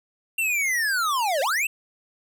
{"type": "linear two-way sweep", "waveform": "square", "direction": "down then up", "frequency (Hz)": [2755, 514, 2755], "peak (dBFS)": -22, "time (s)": [0.38, 1.67], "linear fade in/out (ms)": 5, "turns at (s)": 1.41, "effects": []}